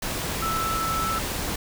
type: tone in noise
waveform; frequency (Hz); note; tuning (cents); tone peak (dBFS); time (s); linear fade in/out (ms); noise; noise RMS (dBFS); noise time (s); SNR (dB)
sine; 1318.5; E6; 0; -25; 0.42-1.19; 5; pink; -29; 0.02-1.56; +1
effects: none